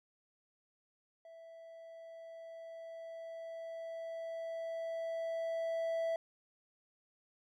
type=tone with level ramp; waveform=triangle; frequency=659.3 Hz; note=E5; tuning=in tune; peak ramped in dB=-50 to -30 dBFS; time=1.25-6.16 s; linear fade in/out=2 ms; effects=none